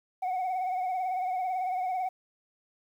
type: tone with vibrato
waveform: sine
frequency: 740 Hz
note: F#5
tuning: in tune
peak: -25 dBFS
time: 0.22-2.09 s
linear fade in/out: 10 ms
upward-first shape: triangle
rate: 18 Hz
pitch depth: 62 cents each way
effects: tanh soft clip ceiling -27 dBFS + 10-bit